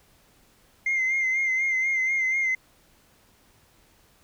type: tone with vibrato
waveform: sine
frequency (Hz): 2093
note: C7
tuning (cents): 0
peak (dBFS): -20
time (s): 0.86-2.55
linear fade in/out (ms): 5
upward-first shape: sine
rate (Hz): 4.1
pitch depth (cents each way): 40
effects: tanh soft clip ceiling -19 dBFS + pink hiss -60 dBFS RMS until 4.23 s